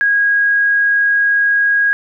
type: tone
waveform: sine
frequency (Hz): 1643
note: G#6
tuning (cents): -19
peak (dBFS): -10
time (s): 0.01-1.93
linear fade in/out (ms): 0
effects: none